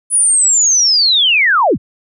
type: linear sweep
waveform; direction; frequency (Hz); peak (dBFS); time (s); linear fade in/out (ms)
sine; down; 9956 to 44.3; -8; 0.1-1.78; 50
effects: none